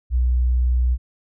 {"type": "tone", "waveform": "sine", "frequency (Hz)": 61.74, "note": "B1", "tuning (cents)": 0, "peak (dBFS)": -15, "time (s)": [0.1, 0.98], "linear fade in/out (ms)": 50, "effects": []}